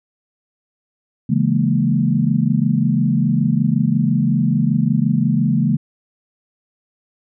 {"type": "chord", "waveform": "sine", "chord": "A# half-diminished seventh", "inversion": "first", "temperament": "equal", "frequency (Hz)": [138.59, 164.81, 207.7, 233.1], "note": ["C#3", "E3", "G#3", "A#3"], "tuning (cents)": [0, 0, 0, 0], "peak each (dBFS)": -19, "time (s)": [1.29, 5.77], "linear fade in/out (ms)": 10, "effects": []}